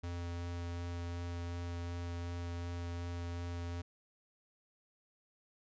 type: tone with vibrato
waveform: square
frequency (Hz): 86.5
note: F2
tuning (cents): -16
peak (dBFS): -39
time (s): 0.03-3.82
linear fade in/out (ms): 10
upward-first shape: sine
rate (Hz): 2.7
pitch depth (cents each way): 8
effects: resampled to 16000 Hz